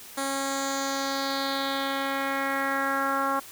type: tone with low-pass filter sweep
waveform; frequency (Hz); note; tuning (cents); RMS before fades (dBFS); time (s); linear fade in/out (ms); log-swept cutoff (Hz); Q
10% pulse; 273.2; C#4; -25; -28; 0.17-3.4; 10; 9900 to 1200; 2.7
effects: white hiss -45 dBFS RMS until 3.51 s